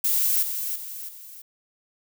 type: noise with echo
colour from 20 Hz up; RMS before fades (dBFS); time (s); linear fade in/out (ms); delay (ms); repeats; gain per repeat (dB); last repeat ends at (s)
violet; -22; 0.04-0.43; 5; 330; 3; -7; 1.42
effects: none